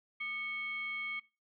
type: tone with frequency modulation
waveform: sine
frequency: 2211 Hz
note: C#7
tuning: 5 cents flat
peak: -35 dBFS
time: 0.2-1.2 s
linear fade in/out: 10 ms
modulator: 995 Hz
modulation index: 0.46
effects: noise-tail reverb RT60 0.3 s tail -21 dB re dry